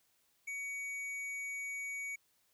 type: tone with tanh clipping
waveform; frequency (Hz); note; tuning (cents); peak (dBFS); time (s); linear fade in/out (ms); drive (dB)
sine; 2250; C#7; +25; -40; 0.47-2.16; 10; 11
effects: white hiss -74 dBFS RMS until 2.53 s